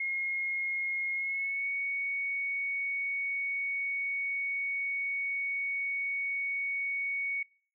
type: tone with pitch glide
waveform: sine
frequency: 2152 to 2229 Hz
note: C7 to C#7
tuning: +48 to +9 cents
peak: -30 dBFS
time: 0-7.43 s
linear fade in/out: 5 ms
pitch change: +61 cents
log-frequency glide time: 1.14-1.68 s
effects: noise-tail reverb RT60 0.5 s tail -26 dB re dry